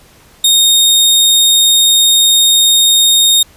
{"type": "tone", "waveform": "sawtooth", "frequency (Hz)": 3703, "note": "A#7", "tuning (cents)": -12, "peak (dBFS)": -3, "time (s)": [0.44, 3.43], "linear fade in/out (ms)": 5, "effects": ["pink hiss -44 dBFS RMS until 3.56 s", "resampled to 32000 Hz"]}